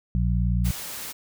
harmonic tone, 59.6 Hz, A#1, 39 cents sharp, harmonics 1 / 2 / 3, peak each -22 / -25 / -27 dBFS, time 0.15-0.71 s, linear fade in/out 0 ms
white noise, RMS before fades -35 dBFS, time 0.64-1.13 s, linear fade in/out 20 ms
effects none

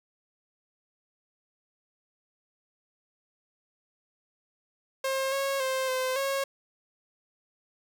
sawtooth tone with pitch steps, 534 / 548 / 525 / 516 / 547 Hz, C5 / C#5 / C5 / C5 / C#5, +35 / -20 / +6 / -24 / -23 cents, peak -23 dBFS, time 5.04-6.44 s, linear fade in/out 5 ms, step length 280 ms, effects none

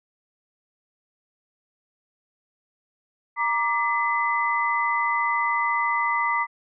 sine tone cluster, 939 / 1173 / 2015 Hz, A#5 / D6 / B6, +12 / -2 / +34 cents, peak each -25 dBFS, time 3.36-6.47 s, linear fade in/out 50 ms, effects none

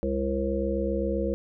harmonic tone, 67.6 Hz, C#2, 43 cents flat, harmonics 1 / 3 / 5 / 7 / 8, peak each -31 / -31 / -31 / -31 / -31 dBFS, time 0.03-1.34 s, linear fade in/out 0 ms, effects none

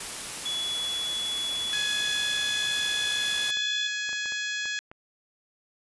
white noise, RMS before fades -35 dBFS, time 0-3.51 s, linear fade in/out 5 ms
sine tone with pitch glide, 3400 to 3422 Hz, G#7 to A7, +40 to -49 cents, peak -28 dBFS, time 0.45-3.88 s, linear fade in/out 10 ms, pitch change +11 cents, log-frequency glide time 1.33-2.34 s
harmonic tone, 840 Hz, G#5, 19 cents sharp, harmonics 2 / 3 / 4 / 5 / 6 / 7 / 8 / 9, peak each -31 / -37 / -35 / -41 / -43 / -44 / -42 / -47 dBFS, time 1.73-4.79 s, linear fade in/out 0 ms
clicks, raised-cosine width 0.5 ms, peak -29 dBFS, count 8, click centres 3.496 / 3.571 / 4.092 / 4.13 / 4.258 / 4.322 / 4.656 / 4.915 s
effects resampled to 24000 Hz

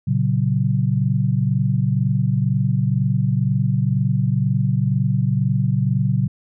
sine chord, F# major, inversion first, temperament equal with one note detuned, 116.54 / 138.59 / 187.04 Hz, A#2 / C#3 / F#3, 0 / 0 / +19 cents, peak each -20 / -19 / -22 dBFS, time 0.07-6.28 s, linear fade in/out 10 ms, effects none

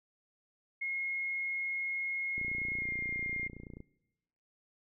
sine tone with pitch glide, 2157 to 2121 Hz, C#7 to C7, -48 to +23 cents, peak -33 dBFS, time 0.81-3.48 s, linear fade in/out 10 ms, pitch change -29 cents, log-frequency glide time 2.79-2.87 s
click train, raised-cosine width 3 ms, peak -33 dBFS, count 43, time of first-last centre 2.38-3.804 s, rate 29.5 Hz
effects noise-tail reverb RT60 1.0 s tail -21 dB re dry

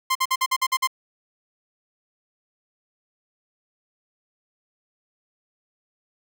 sawtooth tone bursts, 1046.5 Hz, C6, in tune, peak -15 dBFS, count 8, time 0.1-0.874 s, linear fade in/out 10 ms, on 53 ms, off 50 ms, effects none

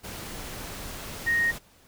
sine tone in noise, 1864.7 Hz, A#6, in tune, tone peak -21 dBFS, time 1.26-1.52 s, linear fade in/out 20 ms, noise pink, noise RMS -38 dBFS, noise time 0.03-1.59 s, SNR +14 dB, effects pink hiss -58 dBFS RMS until 1.87 s

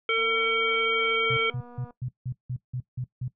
harmonic tone, 451.6 Hz, A4, 45 cents sharp, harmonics 1 / 3 / 5 / 7, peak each -26 / -28 / -26 / -29 dBFS, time 0.09-1.5 s, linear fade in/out 2 ms
click train, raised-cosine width 1 ms, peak -35 dBFS, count 419, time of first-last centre 0.18-1.907 s, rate 242 Hz
sine tone bursts, 126.4 Hz, B2, 41 cents sharp, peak -28 dBFS, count 9, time 1.3-3.281 s, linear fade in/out 5 ms, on 69 ms, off 170 ms
effects noise-tail reverb RT60 0.1 s tail -17 dB re dry

